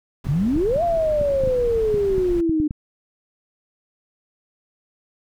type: noise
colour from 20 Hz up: brown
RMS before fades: -31 dBFS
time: 0.24-2.41 s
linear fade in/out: 5 ms
type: clicks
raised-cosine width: 5 ms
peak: -15 dBFS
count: 11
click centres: 0.269 / 0.562 / 0.761 / 1.213 / 1.437 / 1.475 / 1.943 / 2.181 / 2.495 / 2.601 / 2.709 s
type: exponential two-way sweep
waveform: sine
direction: up then down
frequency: 128.9 to 698.5 to 298.2 Hz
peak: -17 dBFS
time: 0.28-2.68 s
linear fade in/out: 10 ms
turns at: 0.83 s
effects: none